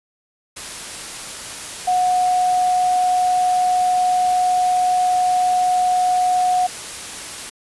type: tone in noise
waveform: sine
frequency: 730 Hz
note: F#5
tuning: 24 cents flat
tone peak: -14 dBFS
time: 1.87-6.67 s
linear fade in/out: 10 ms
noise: white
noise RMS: -31 dBFS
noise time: 0.56-7.5 s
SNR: +14 dB
effects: resampled to 24000 Hz